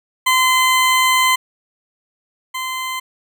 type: tone pair in turn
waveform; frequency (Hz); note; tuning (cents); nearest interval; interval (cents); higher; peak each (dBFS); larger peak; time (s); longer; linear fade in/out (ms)
20% pulse; 1029 / 1033.8; C6 / C6; -29 / -21; unison; 8; second; -7 / -17; first; 0.26-1.36 / 2.54-3; first; 10
effects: none